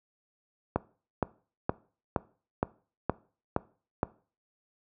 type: click train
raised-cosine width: 1 ms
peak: -11 dBFS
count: 8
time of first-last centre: 0.76-4.031 s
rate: 2.14 Hz
effects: noise-tail reverb RT60 0.4 s tail -20 dB re dry + high-pass 60 Hz 12 dB/octave